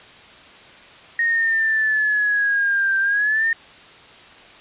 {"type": "exponential two-way sweep", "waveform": "sine", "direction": "down then up", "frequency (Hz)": [1864.7, 1568, 1841], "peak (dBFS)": -16, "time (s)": [1.19, 3.53], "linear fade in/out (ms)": 2, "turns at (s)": 2.99, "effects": ["white hiss -44 dBFS RMS until 4.6 s", "resampled to 8000 Hz"]}